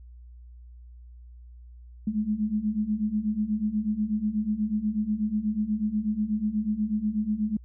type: beating tone pair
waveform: sine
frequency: 207.7 / 215.9 Hz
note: G#3 / A3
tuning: 0 / -33 cents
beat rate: 8.2 Hz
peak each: -29 / -26 dBFS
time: 2.07-7.57 s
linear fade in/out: 5 ms
effects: added 60 Hz sine -44 dBFS peak until 7.64 s